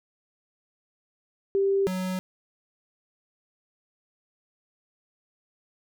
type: tone pair in turn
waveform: sine / square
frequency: 392.8 / 185.38 Hz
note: G4 / F#3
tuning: +4 / +4 cents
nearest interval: octave + minor second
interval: 1300 cents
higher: first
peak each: -20 / -28 dBFS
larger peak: first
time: 1.55-1.87 / 1.87-2.19 s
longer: neither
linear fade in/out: 0 ms
effects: none